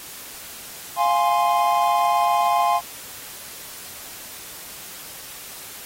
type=chord; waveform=triangle; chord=F minor; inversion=none; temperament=equal; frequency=698.5 / 830.6 / 1046.5 Hz; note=F5 / Ab5 / C6; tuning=0 / 0 / 0 cents; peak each=-19 dBFS; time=0.96-2.81 s; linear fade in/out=50 ms; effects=white hiss -38 dBFS RMS until 5.85 s + AAC 48 kbps